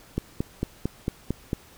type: click train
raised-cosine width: 3 ms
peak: -12 dBFS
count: 7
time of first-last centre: 0.18-1.531 s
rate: 4.44 Hz
effects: pink hiss -52 dBFS RMS until 1.77 s

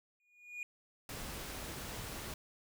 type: tone with exponential growth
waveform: triangle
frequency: 2443 Hz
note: D#7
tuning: 32 cents flat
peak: -36 dBFS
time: 0.2-0.63 s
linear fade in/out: 1 ms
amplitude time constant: 92 ms
type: noise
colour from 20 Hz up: pink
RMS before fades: -44 dBFS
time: 1.09-2.34 s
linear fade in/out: 2 ms
effects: none

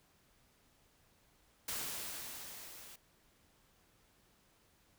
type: noise with level ramp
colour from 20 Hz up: white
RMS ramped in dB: -39 to -54 dBFS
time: 1.68-2.96 s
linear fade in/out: 5 ms
effects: pink hiss -70 dBFS RMS until 4.98 s

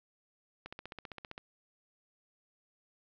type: click train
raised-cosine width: 0.3 ms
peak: -27 dBFS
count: 12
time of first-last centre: 0.66-1.379 s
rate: 15.3 Hz
effects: low-pass 5000 Hz 12 dB/octave + 11-bit

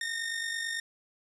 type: tone with amplitude modulation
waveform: sawtooth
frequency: 1833 Hz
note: A#6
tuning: 30 cents flat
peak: -26 dBFS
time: 0.01-0.8 s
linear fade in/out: 2 ms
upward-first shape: sine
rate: 49 Hz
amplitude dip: 50%
effects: resampled to 24000 Hz

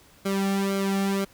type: tone with flanger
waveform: sawtooth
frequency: 196 Hz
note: G3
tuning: in tune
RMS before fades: -25 dBFS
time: 0.25-1.25 s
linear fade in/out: 10 ms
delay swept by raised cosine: 1.1 to 2.01 ms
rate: 2 Hz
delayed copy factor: -0.8
effects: pink hiss -55 dBFS RMS until 1.33 s

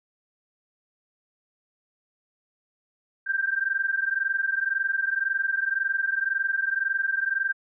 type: tone pair together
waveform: sine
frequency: 1568 / 1589.9 Hz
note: G6 / G6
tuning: 0 / +24 cents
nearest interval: unison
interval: 24 cents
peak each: -26 dBFS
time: 3.26-7.53 s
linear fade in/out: 20 ms
effects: none

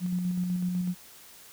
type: tone with tremolo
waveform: sine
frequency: 179.7 Hz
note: F3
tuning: 50 cents sharp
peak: -25 dBFS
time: 0-0.95 s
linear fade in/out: 50 ms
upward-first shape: square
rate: 8 Hz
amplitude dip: 30%
effects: white hiss -51 dBFS RMS until 1.52 s

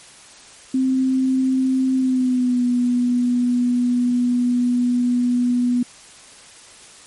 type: tone with pitch glide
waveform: sine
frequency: 261.1 to 245 Hz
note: C4 to B3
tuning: -3 to -14 cents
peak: -15 dBFS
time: 0.74-5.83 s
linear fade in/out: 5 ms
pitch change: -111 cents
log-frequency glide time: 1.96-2.64 s
effects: white hiss -44 dBFS RMS until 7.06 s + MP3 48 kbps

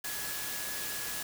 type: tone in noise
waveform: sine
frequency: 1686 Hz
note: G#6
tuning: 26 cents sharp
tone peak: -44 dBFS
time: 0.04-1.23 s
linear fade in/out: 5 ms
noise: white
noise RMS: -37 dBFS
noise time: 0.04-1.23 s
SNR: -10 dB
effects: none

